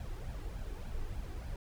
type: noise with flanger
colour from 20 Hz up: brown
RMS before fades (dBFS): -40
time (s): 0-1.56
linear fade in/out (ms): 2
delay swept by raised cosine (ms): 1.2 to 2.6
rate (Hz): 3.4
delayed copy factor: +0.6
effects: none